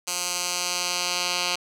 10% pulse tone with band-pass filter sweep, 177.8 Hz, F3, 31 cents sharp, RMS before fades -27 dBFS, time 0.07-1.56 s, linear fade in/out 10 ms, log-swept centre 7200 to 4100 Hz, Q 1.2, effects none

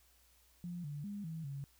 sine tone with pitch steps, 174.9 / 145.8 / 203.6 / 161.2 / 139.2 Hz, F3 / D3 / G#3 / E3 / C#3, +3 / -12 / -34 / -38 / +8 cents, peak -40 dBFS, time 0.64-1.64 s, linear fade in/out 0 ms, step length 200 ms, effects added 60 Hz sine -70 dBFS peak until 1.79 s + white hiss -69 dBFS RMS until 1.79 s

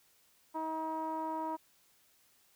sawtooth tone with low-pass filter, 317.8 Hz, D#4, 37 cents sharp, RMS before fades -37 dBFS, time 0.54-1.57 s, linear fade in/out 20 ms, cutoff 960 Hz, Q 5.5, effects white hiss -68 dBFS RMS until 2.55 s

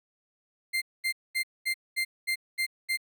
35% pulse tone bursts, 2093 Hz, C7, in tune, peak -24 dBFS, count 8, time 0.73-2.974 s, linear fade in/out 20 ms, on 88 ms, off 220 ms, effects none

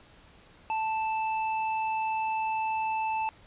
sine tone with hard clipping, 880 Hz, A5, in tune, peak -29 dBFS, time 0.7-3.29 s, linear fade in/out 0 ms, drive 18 dB, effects pink hiss -56 dBFS RMS until 3.46 s + resampled to 8000 Hz

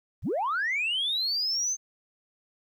sine linear sweep, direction up, 35.95 to 6350 Hz, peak -24 dBFS, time 0.22-1.77 s, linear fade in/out 50 ms, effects tanh soft clip ceiling -22 dBFS + 11-bit

